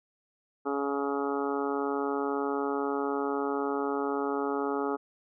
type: harmonic tone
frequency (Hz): 140.3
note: C#3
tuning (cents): +21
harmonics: 2 / 3 / 4 / 5 / 6 / 7 / 8 / 9 / 10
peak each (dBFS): -33 / -31 / -41 / -41 / -36 / -46 / -41 / -37 / -45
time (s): 0.65-4.97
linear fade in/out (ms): 20
effects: none